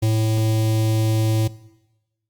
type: tone with notch filter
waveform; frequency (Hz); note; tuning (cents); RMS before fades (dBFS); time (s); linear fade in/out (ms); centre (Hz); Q
square; 110; A2; 0; -18; 0.02-1.48; 10; 1400; 0.62
effects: noise-tail reverb RT60 1.0 s tail -19 dB re dry + Opus 32 kbps